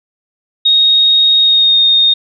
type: tone with pitch glide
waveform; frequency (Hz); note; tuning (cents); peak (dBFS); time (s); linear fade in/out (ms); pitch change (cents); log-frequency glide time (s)
sine; 3738 to 3691; A#7 to A#7; +4 to -18; -6; 0.65-2.14; 10; -22; 1.4-1.78
effects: none